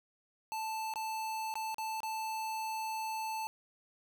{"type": "tone with dropouts", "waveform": "square", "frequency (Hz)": 880, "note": "A5", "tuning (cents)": 0, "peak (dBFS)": -36, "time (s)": [0.52, 3.47], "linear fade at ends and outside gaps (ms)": 0, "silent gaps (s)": [[0.938, 0.958], [1.54, 1.555], [1.744, 1.783], [2.004, 2.032]], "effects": []}